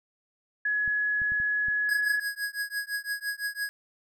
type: tone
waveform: sine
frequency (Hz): 1688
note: G#6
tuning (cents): +28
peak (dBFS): -24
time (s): 0.65-2.2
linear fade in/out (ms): 5
type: clicks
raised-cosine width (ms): 5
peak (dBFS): -32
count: 5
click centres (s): 0.878 / 1.218 / 1.32 / 1.401 / 1.684
type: tone with tremolo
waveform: square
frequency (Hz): 1661.2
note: G#6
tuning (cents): 0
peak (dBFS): -27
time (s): 1.89-3.69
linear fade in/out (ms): 0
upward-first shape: triangle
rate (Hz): 5.9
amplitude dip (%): 100
effects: none